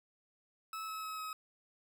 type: tone with pitch steps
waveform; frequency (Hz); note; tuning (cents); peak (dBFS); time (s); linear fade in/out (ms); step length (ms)
40% pulse; 1300 / 1291 / 1282.1 / 1273.2; E6 / E6 / E6 / D#6; -24 / -37 / -48 / +39; -39; 0.73-1.33; 2; 150
effects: none

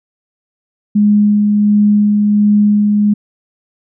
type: tone with tremolo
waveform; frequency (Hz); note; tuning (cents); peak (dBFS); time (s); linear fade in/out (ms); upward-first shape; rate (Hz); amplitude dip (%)
sine; 207.7; G#3; 0; -6; 0.95-3.14; 10; sine; 1.4; 25
effects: none

